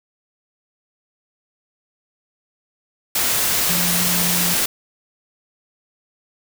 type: tone in noise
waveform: sine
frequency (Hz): 175.9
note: F3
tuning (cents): +13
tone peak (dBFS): -24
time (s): 3.69-4.54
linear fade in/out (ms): 5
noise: white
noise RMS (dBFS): -19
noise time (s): 3.15-4.66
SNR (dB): -8
effects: none